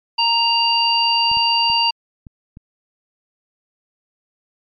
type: harmonic tone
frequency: 932.3 Hz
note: A#5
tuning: in tune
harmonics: 1 / 3 / 5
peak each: -18 / -18 / -18 dBFS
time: 0.18-1.91 s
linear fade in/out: 10 ms
type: clicks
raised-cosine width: 5 ms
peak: -25 dBFS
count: 5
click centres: 1.315 / 1.371 / 1.7 / 2.268 / 2.571 s
effects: MP3 64 kbps